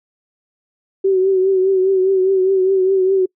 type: tone with vibrato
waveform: sine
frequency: 379.9 Hz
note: F#4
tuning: 46 cents sharp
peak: -11 dBFS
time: 1.04-3.26 s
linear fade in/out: 10 ms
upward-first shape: triangle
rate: 4.9 Hz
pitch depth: 54 cents each way
effects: noise-tail reverb RT60 0.1 s tail -26 dB re dry

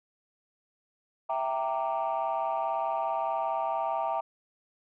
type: chord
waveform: sine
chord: E half-diminished seventh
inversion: none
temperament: equal with one note detuned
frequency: 659.3 / 784 / 925.9 / 1174.7 Hz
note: E5 / G5 / Bb5 / D6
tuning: 0 / 0 / -12 / 0 cents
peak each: -31 / -31 / -31 / -36 dBFS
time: 1.29-4.21 s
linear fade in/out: 10 ms
effects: tanh soft clip ceiling -21 dBFS

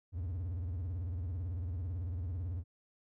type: tone with vibrato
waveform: triangle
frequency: 87.31 Hz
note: F2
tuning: in tune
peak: -33 dBFS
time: 0.12-2.64 s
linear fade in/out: 50 ms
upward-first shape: sine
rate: 18 Hz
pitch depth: 210 cents each way
effects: none

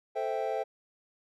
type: chord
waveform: triangle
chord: A minor seventh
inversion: none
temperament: equal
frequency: 440 / 523.3 / 659.3 / 784 Hz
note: A4 / C5 / E5 / G5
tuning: 0 / 0 / 0 / 0 cents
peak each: -33 dBFS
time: 0.15-0.64 s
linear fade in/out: 20 ms
effects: none

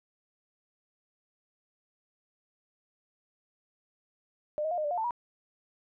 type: tone with pitch steps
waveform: sine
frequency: 602 / 631 / 707 / 613 / 587 / 710 / 886 / 961 Hz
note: D5 / D#5 / F5 / D#5 / D5 / F5 / A5 / B5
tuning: +43 / +24 / +21 / -26 / -1 / +28 / +12 / -48 cents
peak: -28 dBFS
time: 4.58-5.108 s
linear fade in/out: 0 ms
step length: 66 ms
effects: none

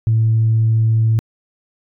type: tone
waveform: sine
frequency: 111.8 Hz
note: A2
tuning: 28 cents sharp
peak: -10 dBFS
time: 0.07-1.19 s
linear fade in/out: 0 ms
effects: tanh soft clip ceiling -7 dBFS

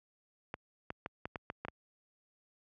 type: clicks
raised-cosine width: 0.5 ms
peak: -23 dBFS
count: 8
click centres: 0.541 / 0.904 / 1.061 / 1.255 / 1.358 / 1.501 / 1.65 / 1.684 s
effects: high-pass 60 Hz 12 dB/octave

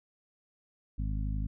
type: harmonic tone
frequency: 51.91 Hz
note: G#1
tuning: in tune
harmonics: 1 / 2 / 3 / 4 / 5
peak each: -31 / -37 / -41 / -43 / -45 dBFS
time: 0.98-1.47 s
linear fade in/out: 10 ms
effects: none

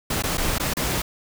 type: noise with dropouts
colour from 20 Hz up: pink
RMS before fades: -24 dBFS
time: 0.1-1.02 s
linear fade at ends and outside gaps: 5 ms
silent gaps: 0.224-0.236 / 0.373-0.379 / 0.583-0.598 / 0.737-0.768 s
effects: none

